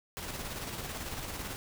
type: noise with tremolo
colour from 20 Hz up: pink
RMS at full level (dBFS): -38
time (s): 0.17-1.56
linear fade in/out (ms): 0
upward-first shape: square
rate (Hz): 18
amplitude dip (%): 35
effects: none